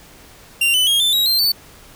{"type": "tone with pitch steps", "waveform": "45% pulse", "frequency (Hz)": [2774, 3008, 3261, 3536, 3833, 4156, 4506], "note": ["F7", "F#7", "G#7", "A7", "A#7", "C8", "C#8"], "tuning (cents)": [-12, 28, -32, 8, 47, -12, 28], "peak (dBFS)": -13, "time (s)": [0.61, 1.52], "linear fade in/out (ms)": 5, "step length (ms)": 130, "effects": ["pink hiss -44 dBFS RMS until 1.95 s"]}